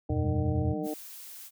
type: harmonic tone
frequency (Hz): 152.3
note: D#3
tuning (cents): -37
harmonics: 2 / 3 / 4 / 5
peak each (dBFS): -33 / -37 / -39 / -41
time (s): 0.09-0.94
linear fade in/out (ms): 5
type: chord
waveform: sine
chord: E suspended second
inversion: none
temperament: just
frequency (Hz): 82.41 / 92.71 / 123.61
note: E2 / F#2 / B2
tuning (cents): 0 / +4 / +2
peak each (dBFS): -31 / -31 / -30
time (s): 0.1-0.74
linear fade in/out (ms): 5
type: tone with vibrato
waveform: sine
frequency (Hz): 184.6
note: F#3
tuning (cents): -4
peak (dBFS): -36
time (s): 0.23-0.87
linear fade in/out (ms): 5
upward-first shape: sine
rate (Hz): 10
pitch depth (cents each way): 210
type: noise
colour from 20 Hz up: blue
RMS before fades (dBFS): -45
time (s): 0.83-1.51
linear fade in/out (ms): 50
effects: none